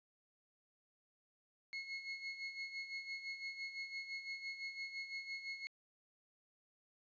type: tone with tremolo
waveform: 35% pulse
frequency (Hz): 2173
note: C#7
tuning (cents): -35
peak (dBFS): -39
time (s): 1.73-5.67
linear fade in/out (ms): 0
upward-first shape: sine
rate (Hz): 5.9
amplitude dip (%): 65
effects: resampled to 16000 Hz + 13-bit